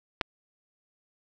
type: clicks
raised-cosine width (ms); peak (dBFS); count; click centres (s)
0.3; -9 / -22; 2; 0.212 / 0.215
effects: none